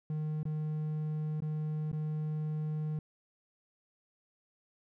triangle tone with dropouts, 153.7 Hz, D#3, 21 cents flat, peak -30 dBFS, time 0.1-2.99 s, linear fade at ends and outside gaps 2 ms, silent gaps 0.431-0.453 / 1.404-1.421 / 1.916-1.929 s, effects none

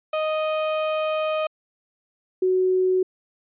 35% pulse / sine tone pair in turn, 622.3 / 371.2 Hz, D#5 / F#4, 0 / +6 cents, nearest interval major sixth, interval 894 cents, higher first, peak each -20 / -17 dBFS, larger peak second, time 0.13-1.47 / 2.42-3.03 s, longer first, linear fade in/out 5 ms, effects resampled to 8000 Hz

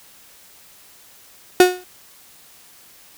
35% pulse tone with exponential decay, 363.3 Hz, F#4, 32 cents flat, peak -3 dBFS, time 1.6-1.84 s, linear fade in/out 2 ms, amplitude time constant 51 ms, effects white hiss -48 dBFS RMS until 3.17 s

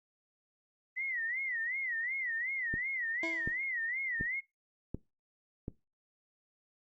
sine tone with vibrato, 1975.5 Hz, B6, in tune, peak -33 dBFS, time 0.96-4.41 s, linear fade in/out 20 ms, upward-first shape sine, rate 2.7 Hz, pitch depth 160 cents each way
click train, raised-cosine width 3 ms, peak -24 dBFS, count 5, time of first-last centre 2.74-5.681 s, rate 1.36 Hz
25% pulse tone with exponential decay, 329.6 Hz, E4, in tune, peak -30 dBFS, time 3.23-3.68 s, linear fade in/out 2 ms, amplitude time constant 97 ms
effects noise-tail reverb RT60 0.2 s tail -20 dB re dry + Opus 24 kbps

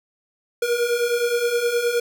square beating tone pair, 470 / 479.6 Hz, A#4 / A#4, +14 / +49 cents, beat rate 9.6 Hz, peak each -26 / -21 dBFS, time 0.62-2 s, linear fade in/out 5 ms, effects none

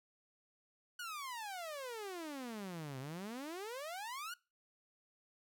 sawtooth exponential two-way sweep, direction down then up, 1485 to 127.3 to 1485 Hz, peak -39 dBFS, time 0.99-4.34 s, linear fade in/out 5 ms, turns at 2.99 s, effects noise-tail reverb RT60 0.3 s tail -23 dB re dry

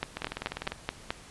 two click trains, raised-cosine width 0.3 ms, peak -13 / -17 dBFS, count 6 / 12, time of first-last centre 0.03-1.105 / 0.17-0.72 s, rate 4.65 / 20 Hz, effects pink hiss -50 dBFS RMS until 1.3 s + resampled to 24000 Hz

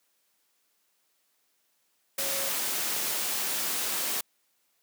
sine tone in noise, 548 Hz, C#5, 20 cents flat, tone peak -38 dBFS, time 2.18-2.49 s, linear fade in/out 5 ms, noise white, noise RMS -30 dBFS, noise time 2.18-4.21 s, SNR -11 dB, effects white hiss -72 dBFS RMS until 4.82 s + high-pass 200 Hz 12 dB/octave

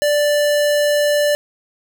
square tone, 587.3 Hz, D5, in tune, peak -14 dBFS, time 0.02-1.35 s, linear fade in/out 0 ms, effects none

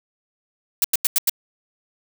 blue noise bursts, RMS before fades -17 dBFS, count 5, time 0.82-1.296 s, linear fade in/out 2 ms, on 24 ms, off 89 ms, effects none

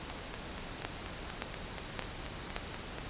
two click trains, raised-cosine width 0.3 ms, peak -24 / -17 dBFS, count 13 / 4, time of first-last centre 0.1-2.985 / 0.85-2.564 s, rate 4.16 / 1.75 Hz, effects pink hiss -43 dBFS RMS until 3.09 s + resampled to 8000 Hz

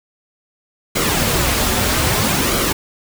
pink noise with flanger, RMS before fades -17 dBFS, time 0.95-2.73 s, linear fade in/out 10 ms, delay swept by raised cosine 1.1 to 6.3 ms, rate 0.62 Hz, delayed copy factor -0.55, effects none

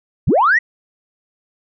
sine linear sweep, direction up, 57.8 to 2000 Hz, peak -9 dBFS, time 0.27-0.59 s, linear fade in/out 10 ms, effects tanh soft clip ceiling -5 dBFS

